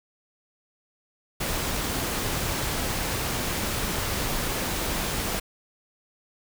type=noise; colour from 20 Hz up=pink; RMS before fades=-28 dBFS; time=1.4-5.4 s; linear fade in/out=10 ms; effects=none